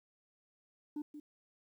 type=tone with echo; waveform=sine; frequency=297 Hz; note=D4; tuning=20 cents sharp; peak=-34 dBFS; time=0.96-1.02 s; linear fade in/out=5 ms; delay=180 ms; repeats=1; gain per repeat=-11 dB; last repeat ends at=1.2 s; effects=tanh soft clip ceiling -36 dBFS + 12-bit